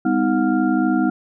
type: tone cluster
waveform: sine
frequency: 200.2 / 252.9 / 316.5 / 728 / 1393 Hz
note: G3 / B3 / D#4 / F#5 / F6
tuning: +37 / +41 / +30 / -28 / -5 cents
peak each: -23 / -19 / -19 / -26 / -28 dBFS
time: 0.05-1.1 s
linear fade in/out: 5 ms
effects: none